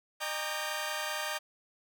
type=tone cluster; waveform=15% pulse; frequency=611 / 803 / 929 / 1152 / 1575 Hz; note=D#5 / G5 / A#5 / D6 / G6; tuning=-32 / +41 / -6 / -34 / +8 cents; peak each=-31 / -35 / -33 / -38 / -33 dBFS; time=0.2-1.39 s; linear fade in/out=20 ms; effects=none